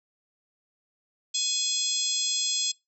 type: harmonic tone with a mistuned harmonic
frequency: 842 Hz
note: G#5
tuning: 24 cents sharp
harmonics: 3 / 4 / 5 / 6 / 7 / 8 / 9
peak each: -40 / -29 / -33 / -33 / -38 / -34 / -30 dBFS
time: 1.34-2.72 s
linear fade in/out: 10 ms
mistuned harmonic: 8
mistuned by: -28 cents
effects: noise-tail reverb RT60 0.2 s tail -24 dB re dry